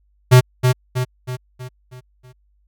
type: tone with echo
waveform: square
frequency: 126.4 Hz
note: B2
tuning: 41 cents sharp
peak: -6 dBFS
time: 0.31-0.41 s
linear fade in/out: 20 ms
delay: 320 ms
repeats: 6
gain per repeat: -6 dB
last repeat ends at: 2.33 s
effects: added 50 Hz sine -57 dBFS peak until 2.67 s